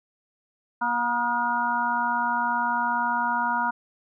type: harmonic tone with a mistuned harmonic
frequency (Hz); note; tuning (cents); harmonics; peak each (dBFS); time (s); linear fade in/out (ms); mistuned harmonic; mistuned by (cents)
239; A#3; +43; 1 / 3 / 4 / 5 / 6; -34 / -33 / -24 / -33 / -28; 0.81-3.71; 10; 5; +62
effects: none